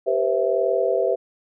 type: chord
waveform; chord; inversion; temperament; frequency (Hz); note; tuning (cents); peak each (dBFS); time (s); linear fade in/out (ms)
sine; C major seventh; second; equal with one note detuned; 392 / 482 / 523.3 / 659.3; G4 / B4 / C5 / E5; 0 / -42 / 0 / 0; -24 / -24 / -23 / -23; 0.06-1.16; 20
effects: none